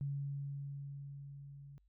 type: tone with level ramp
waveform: sine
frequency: 140.5 Hz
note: C#3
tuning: 24 cents sharp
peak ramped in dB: -35 to -51 dBFS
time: 0.01-1.78 s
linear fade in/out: 0 ms
effects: added 50 Hz sine -68 dBFS peak until 1.88 s